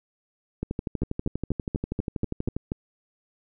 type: two click trains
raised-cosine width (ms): 3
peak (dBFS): -15 / -14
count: 25 / 8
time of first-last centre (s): 0.63-2.565 / 1.02-2.719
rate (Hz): 12.4 / 4.12
effects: none